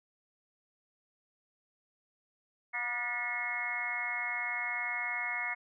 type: harmonic tone with a mistuned harmonic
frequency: 240.7 Hz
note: B3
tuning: 44 cents flat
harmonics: 3 / 4 / 5 / 6 / 7 / 8 / 9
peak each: -44 / -44 / -45 / -45 / -42 / -41 / -34 dBFS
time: 2.73-5.55 s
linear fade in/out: 20 ms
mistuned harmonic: 7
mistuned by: +74 cents
effects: none